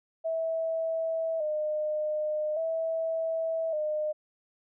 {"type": "tone with vibrato", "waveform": "sine", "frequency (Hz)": 630, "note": "D#5", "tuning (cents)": 21, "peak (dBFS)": -27, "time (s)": [0.24, 4.13], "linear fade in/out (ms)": 20, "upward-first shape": "square", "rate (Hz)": 0.43, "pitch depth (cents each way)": 57, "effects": []}